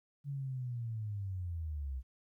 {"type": "linear sweep", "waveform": "sine", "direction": "down", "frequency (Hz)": [143.5, 62.4], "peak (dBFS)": -36, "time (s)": [0.24, 2.03], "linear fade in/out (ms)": 50, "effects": ["13-bit"]}